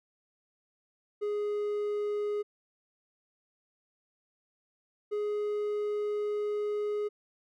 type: tone pair in turn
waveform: triangle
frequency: 415.3 / 417.2 Hz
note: G#4 / G#4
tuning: 0 / +8 cents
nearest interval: unison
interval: 8 cents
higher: second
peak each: -27 dBFS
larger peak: neither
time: 1.21-2.43 / 5.11-7.09 s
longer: second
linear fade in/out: 20 ms
effects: none